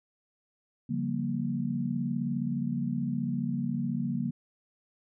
sine chord, G half-diminished seventh, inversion second, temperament just, 141.12 / 176.4 / 196 / 235.2 Hz, Db3 / F3 / G3 / Bb3, +31 / +18 / 0 / +16 cents, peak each -34 / -35 / -36 / -31 dBFS, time 0.89-4.31 s, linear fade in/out 10 ms, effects none

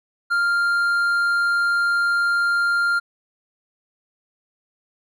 triangle tone with hard clipping, 1396.9 Hz, F6, in tune, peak -18 dBFS, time 0.3-3 s, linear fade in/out 20 ms, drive 7 dB, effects none

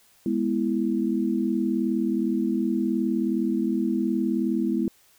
sine chord, E major, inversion first, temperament equal, 207.7 / 246.9 / 329.6 Hz, G#3 / B3 / E4, 0 / 0 / 0 cents, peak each -26 dBFS, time 0.26-4.88 s, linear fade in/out 2 ms, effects white hiss -59 dBFS RMS until 5.18 s

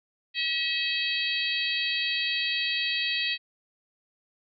harmonic tone, 644 Hz, E5, 41 cents flat, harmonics 3 / 4 / 5 / 6 / 7, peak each -33 / -30 / -32 / -32 / -33 dBFS, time 0.34-3.38 s, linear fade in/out 50 ms, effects none

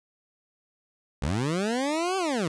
20% pulse linear two-way sweep, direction up then down, 59.5 to 390 to 149.1 Hz, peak -20 dBFS, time 1.22-2.48 s, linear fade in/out 5 ms, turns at 2.17 s, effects resampled to 22050 Hz

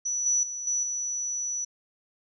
sine tone with level steps, 5920 Hz, F#8, in tune, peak -26 / -21 / -32 / -24 / -28 dBFS, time 0.05-1.65 s, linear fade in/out 10 ms, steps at 0.26 / 0.43 / 0.67 / 0.83 s, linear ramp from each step 2 ms, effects none

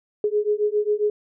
sine beating tone pair, 415.3 / 422.7 Hz, G#4 / G#4, 0 / +31 cents, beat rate 7.4 Hz, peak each -22 dBFS, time 0.24-1.1 s, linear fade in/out 2 ms, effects none

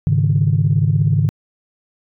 sine chord, Ab suspended fourth, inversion none, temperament equal, 103.83 / 138.59 / 155.56 Hz, Ab2 / Db3 / Eb3, 0 / 0 / 0 cents, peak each -16 dBFS, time 0.07-1.29 s, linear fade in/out 0 ms, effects tanh soft clip ceiling -4 dBFS

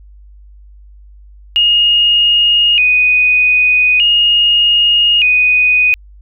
sine tone with vibrato, 2666 Hz, E7, 19 cents sharp, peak -7 dBFS, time 1.56-5.94 s, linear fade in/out 0 ms, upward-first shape square, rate 0.41 Hz, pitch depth 120 cents each way, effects added 50 Hz sine -36 dBFS peak until 6.21 s

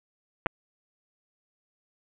clicks, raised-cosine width 0.5 ms, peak -10 dBFS, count 2, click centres 0.461 / 0.467 s, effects resampled to 8000 Hz + 8-bit

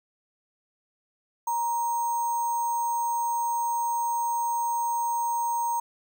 sine tone with sample-and-hold, 940 Hz, A#5, 14 cents sharp, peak -24 dBFS, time 1.47-5.8 s, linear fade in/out 5 ms, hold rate 7350 Hz, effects none

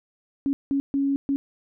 sine tone bursts at uneven times, 277.2 Hz, C#4, in tune, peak -20 dBFS, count 4, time 0.46-0.53 / 0.71-0.8 / 0.94-1.16 / 1.29-1.36 s, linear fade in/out 0 ms, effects none

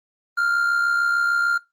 triangle tone with amplitude modulation, 1396.9 Hz, F6, in tune, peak -14 dBFS, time 0.37-1.58 s, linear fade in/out 10 ms, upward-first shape sine, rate 66.7 Hz, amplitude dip 50%, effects noise-tail reverb RT60 0.2 s tail -19 dB re dry + Opus 24 kbps

